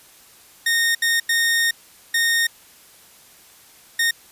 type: tone bursts at uneven times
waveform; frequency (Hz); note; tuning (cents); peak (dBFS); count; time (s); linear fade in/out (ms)
sawtooth; 1845; A#6; -18; -13; 5; 0.66-0.95 / 1.02-1.2 / 1.29-1.71 / 2.14-2.47 / 3.99-4.11; 5
effects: white hiss -49 dBFS RMS until 4.31 s + resampled to 32000 Hz